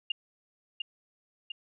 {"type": "tone with echo", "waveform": "sine", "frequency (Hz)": 2822, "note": "F7", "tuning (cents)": 17, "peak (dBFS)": -26, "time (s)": [0.1, 0.12], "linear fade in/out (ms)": 5, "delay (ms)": 700, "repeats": 2, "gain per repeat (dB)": -4, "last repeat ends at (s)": 1.52, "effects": []}